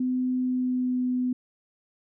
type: tone with pitch glide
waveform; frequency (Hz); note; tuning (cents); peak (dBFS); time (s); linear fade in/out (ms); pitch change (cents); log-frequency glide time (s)
sine; 253.9 to 251; B3 to B3; +48 to +28; -23; 0-1.33; 5; -20; 0.38-1.07
effects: none